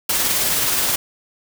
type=noise with tremolo; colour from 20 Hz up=white; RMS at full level=-18 dBFS; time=0.09-0.96 s; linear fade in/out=5 ms; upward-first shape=sine; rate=19 Hz; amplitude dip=25%; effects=none